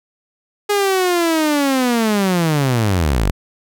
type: linear sweep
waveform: sawtooth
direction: down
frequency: 415.3 to 41.2 Hz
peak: -10 dBFS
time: 0.69-3.31 s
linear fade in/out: 10 ms
effects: none